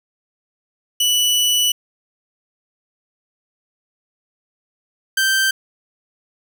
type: tone pair in turn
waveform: sawtooth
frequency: 2960 / 1561.7 Hz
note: F#7 / G6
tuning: 0 / -7 cents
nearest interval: major seventh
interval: 1107 cents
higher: first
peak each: -11 dBFS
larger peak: neither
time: 1-1.72 / 5.17-5.51 s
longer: first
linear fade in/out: 5 ms
effects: none